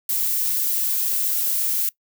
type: noise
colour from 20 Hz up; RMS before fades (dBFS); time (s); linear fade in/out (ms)
violet; -22; 0.09-1.89; 2
effects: noise-tail reverb RT60 0.1 s tail -21 dB re dry